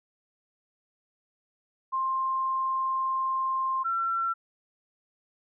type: tone pair in turn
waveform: sine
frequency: 1055 / 1352.8 Hz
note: C6 / E6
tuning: +14 / +44 cents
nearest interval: major third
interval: 430 cents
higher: second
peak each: -25 dBFS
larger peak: neither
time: 1.92-3.84 / 3.84-4.34 s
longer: first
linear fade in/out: 20 ms
effects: none